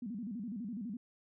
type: tone with vibrato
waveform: sine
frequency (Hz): 218.8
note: A3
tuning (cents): -9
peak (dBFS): -38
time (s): 0.02-0.97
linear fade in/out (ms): 5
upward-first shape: square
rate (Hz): 12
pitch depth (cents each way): 180
effects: none